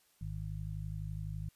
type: harmonic tone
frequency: 51.91 Hz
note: G#1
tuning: in tune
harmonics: 1 / 2 / 3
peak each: -42 / -41 / -42 dBFS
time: 0.21-1.49 s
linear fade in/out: 5 ms
effects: white hiss -70 dBFS RMS until 1.55 s + resampled to 32000 Hz